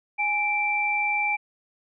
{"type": "tone pair together", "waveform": "sine", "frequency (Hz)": [830.6, 2344], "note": ["G#5", "D7"], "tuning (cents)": [0, -4], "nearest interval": "octave + tritone", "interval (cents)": 1796, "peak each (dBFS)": [-27, -23], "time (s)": [0.18, 1.37], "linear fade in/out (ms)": 20, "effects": []}